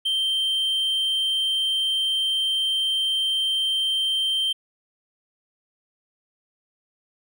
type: tone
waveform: triangle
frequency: 3136 Hz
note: G7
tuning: in tune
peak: -19 dBFS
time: 0.05-4.53 s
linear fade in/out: 10 ms
effects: none